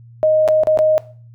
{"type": "tone with dropouts", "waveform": "sine", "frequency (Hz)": 622.3, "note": "D#5", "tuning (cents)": 0, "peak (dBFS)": -10, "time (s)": [0.23, 0.98], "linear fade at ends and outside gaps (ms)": 0, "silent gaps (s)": [[0.478, 0.486], [0.635, 0.671], [0.774, 0.789]], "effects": ["noise-tail reverb RT60 0.4 s tail -18 dB re dry", "added 117 Hz sine -39 dBFS peak until 1.34 s"]}